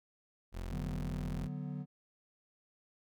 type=tone; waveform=30% pulse; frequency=43.65 Hz; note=F1; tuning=in tune; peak=-36 dBFS; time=0.52-1.49 s; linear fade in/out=50 ms
type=chord; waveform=triangle; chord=B minor; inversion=first; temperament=equal; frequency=146.83 / 185 / 246.9 Hz; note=D3 / F#3 / B3; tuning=0 / 0 / 0 cents; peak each=-38 / -41 / -43 dBFS; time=0.69-1.86 s; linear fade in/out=50 ms
effects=none